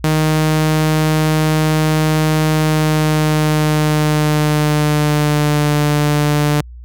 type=tone with pitch glide; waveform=sawtooth; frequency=155.56 to 148.11 Hz; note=D#3 to D3; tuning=0 to +15 cents; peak=-8 dBFS; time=0.04-6.61 s; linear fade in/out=2 ms; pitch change=-85 cents; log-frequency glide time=2.51-5.76 s; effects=added 60 Hz sine -31 dBFS peak until 6.84 s